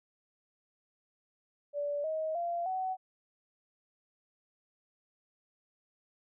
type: tone with pitch steps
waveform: sine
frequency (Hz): 579 / 631.4 / 688.6 / 750.9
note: D5 / D#5 / F5 / F#5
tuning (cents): -25 / +25 / -25 / +25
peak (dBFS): -31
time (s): 1.73-2.97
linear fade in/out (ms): 50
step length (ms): 310
effects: none